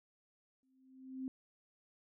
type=tone with exponential growth; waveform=sine; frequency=261.6 Hz; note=C4; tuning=in tune; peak=-36 dBFS; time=0.63-1.28 s; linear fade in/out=1 ms; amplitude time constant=140 ms; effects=none